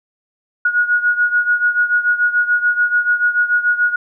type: beating tone pair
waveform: sine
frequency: 1448 / 1454.9 Hz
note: F#6 / F#6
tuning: -38 / -30 cents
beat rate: 6.9 Hz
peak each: -14 / -18 dBFS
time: 0.65-3.96 s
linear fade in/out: 5 ms
effects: none